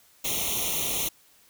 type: noise with comb filter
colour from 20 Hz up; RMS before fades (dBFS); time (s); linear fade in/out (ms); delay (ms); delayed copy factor
white; -28; 0.24-1.09; 10; 0.31; +0.95
effects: white hiss -59 dBFS RMS until 1.49 s